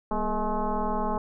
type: tone with frequency modulation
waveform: sine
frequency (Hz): 415.3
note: G#4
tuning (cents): 0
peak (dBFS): -24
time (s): 0.11-1.18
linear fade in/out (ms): 2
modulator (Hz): 218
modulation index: 3.1
effects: none